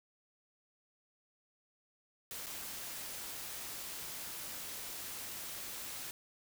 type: noise with dropouts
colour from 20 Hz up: white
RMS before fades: -44 dBFS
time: 2.31-6.11 s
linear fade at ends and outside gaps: 1 ms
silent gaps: 2.461-2.466 s
effects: none